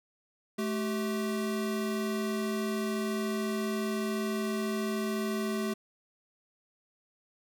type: tone pair together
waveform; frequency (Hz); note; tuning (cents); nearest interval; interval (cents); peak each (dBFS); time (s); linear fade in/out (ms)
square; 216.6 / 385.7; A3 / G4; -27 / -28; minor seventh; 999; -32 / -35; 0.58-5.74; 10
effects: none